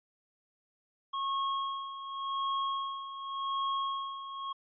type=tone with tremolo; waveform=square; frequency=1091 Hz; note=C#6; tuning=28 cents flat; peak=-30 dBFS; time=1.13-4.53 s; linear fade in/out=10 ms; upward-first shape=sine; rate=0.88 Hz; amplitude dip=70%; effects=resampled to 11025 Hz